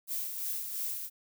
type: noise with tremolo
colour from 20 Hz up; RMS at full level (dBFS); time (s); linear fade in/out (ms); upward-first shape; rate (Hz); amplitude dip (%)
violet; -34; 0.07-1.1; 50; sine; 2.9; 45
effects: none